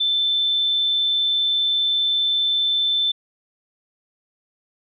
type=tone; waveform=sine; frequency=3535 Hz; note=A7; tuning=7 cents sharp; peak=-17 dBFS; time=0-3.12 s; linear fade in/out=10 ms; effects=none